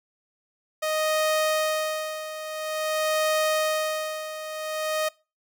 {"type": "tone with tremolo", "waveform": "sawtooth", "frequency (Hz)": 622.3, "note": "D#5", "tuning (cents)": 0, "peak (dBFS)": -17, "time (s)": [0.82, 5.09], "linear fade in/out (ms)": 10, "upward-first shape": "sine", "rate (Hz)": 0.49, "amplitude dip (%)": 75, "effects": ["noise-tail reverb RT60 0.3 s tail -23 dB re dry"]}